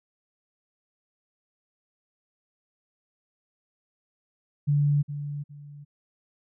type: tone with echo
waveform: sine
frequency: 145 Hz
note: D3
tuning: 22 cents flat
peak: -19 dBFS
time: 4.67-5.03 s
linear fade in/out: 20 ms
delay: 410 ms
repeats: 2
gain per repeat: -11 dB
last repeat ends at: 5.85 s
effects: none